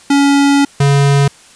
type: tone pair in turn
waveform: square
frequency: 281.2 / 140.6 Hz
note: C#4 / C#3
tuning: +25 / +25 cents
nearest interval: octave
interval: 1200 cents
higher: first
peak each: -8 dBFS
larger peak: neither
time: 0.1-0.65 / 0.8-1.28 s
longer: first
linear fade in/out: 5 ms
effects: white hiss -42 dBFS RMS until 1.55 s + resampled to 22050 Hz